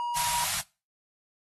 triangle tone, 956 Hz, A#5, 43 cents sharp, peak -26 dBFS, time 0-0.44 s, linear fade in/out 0 ms
white band-stop noise, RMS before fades -29 dBFS, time 0.15-0.62 s, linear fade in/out 20 ms, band 190 to 620 Hz, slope 96 dB/octave
effects noise-tail reverb RT60 0.3 s tail -22 dB re dry + AAC 32 kbps

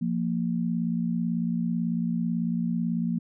sine tone pair together, 173.5 / 231.6 Hz, F3 / A#3, -11 / -11 cents, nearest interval perfect fourth, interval 500 cents, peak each -27 dBFS, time 0.01-3.19 s, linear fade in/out 10 ms, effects none

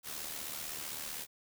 white noise with amplitude modulation, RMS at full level -39 dBFS, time 0.03-1.27 s, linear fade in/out 50 ms, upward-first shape sine, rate 75.7 Hz, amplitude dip 55%, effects none

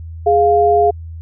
sine tone pair together, 414.7 / 698.5 Hz, G#4 / F5, -3 / 0 cents, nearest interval major sixth, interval 903 cents, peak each -12 / -11 dBFS, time 0.26-0.91 s, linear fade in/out 10 ms, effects added 82 Hz sine -27 dBFS peak until 1.21 s

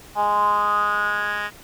10% pulse tone with band-pass filter sweep, 207 Hz, G#3, 5 cents flat, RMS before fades -21 dBFS, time 0.15-1.51 s, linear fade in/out 50 ms, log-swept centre 870 to 1900 Hz, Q 6.8, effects pink hiss -45 dBFS RMS until 1.63 s

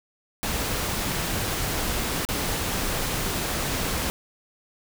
pink noise with dropouts, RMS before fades -27 dBFS, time 0.43-4.1 s, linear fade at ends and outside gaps 0 ms, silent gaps 2.251-2.288 s, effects none

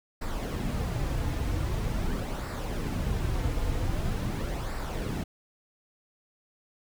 brown noise with flanger, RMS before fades -30 dBFS, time 0.21-5.24 s, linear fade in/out 10 ms, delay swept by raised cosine 0.31 to 5.31 ms, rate 0.44 Hz, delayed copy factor -0.5, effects none

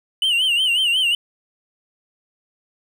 triangle tone with vibrato, 2938 Hz, F#7, 13 cents flat, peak -14 dBFS, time 0.22-1.15 s, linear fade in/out 2 ms, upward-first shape sine, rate 5.5 Hz, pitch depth 120 cents each way, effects none

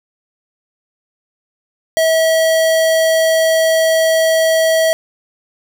square tone, 646 Hz, E5, 35 cents flat, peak -11 dBFS, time 1.97-4.93 s, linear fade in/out 0 ms, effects none

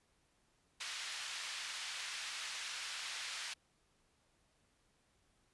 white band-pass noise, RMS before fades -44 dBFS, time 0.8-3.54 s, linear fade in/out 10 ms, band 1400 to 4500 Hz, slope 12 dB/octave, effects pink hiss -75 dBFS RMS until 5.53 s + resampled to 24000 Hz

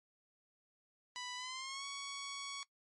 10% pulse tone with pitch glide, 990 to 1117.7 Hz, B5 to C#6, +4 to +14 cents, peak -34 dBFS, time 1.16-2.63 s, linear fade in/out 0 ms, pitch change +210 cents, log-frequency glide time 1.36-1.85 s, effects noise-tail reverb RT60 0.1 s tail -21 dB re dry + MP3 48 kbps

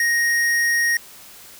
sine tone with tanh clipping, 1870 Hz, A#6, 5 cents sharp, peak -18 dBFS, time 0-0.97 s, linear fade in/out 2 ms, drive 18 dB, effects white hiss -43 dBFS RMS until 1.59 s

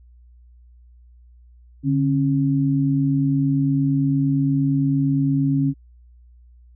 sine tone pair together, 144.1 / 272.8 Hz, D3 / C#4, -33 / -28 cents, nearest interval major seventh, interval 1105 cents, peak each -19 dBFS, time 1.83-5.74 s, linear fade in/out 50 ms, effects added 60 Hz sine -46 dBFS peak until 6.75 s

